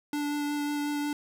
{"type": "tone with vibrato", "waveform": "square", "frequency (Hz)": 292.2, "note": "D4", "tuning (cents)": -9, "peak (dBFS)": -29, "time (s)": [0.13, 1.13], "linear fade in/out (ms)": 2, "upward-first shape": "sine", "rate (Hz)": 5.5, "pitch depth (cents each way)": 10, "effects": []}